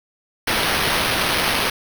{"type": "noise with sample-and-hold", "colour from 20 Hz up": "white", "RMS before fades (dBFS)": -20, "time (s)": [0.47, 1.7], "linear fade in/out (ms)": 5, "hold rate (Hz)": 7350, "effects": []}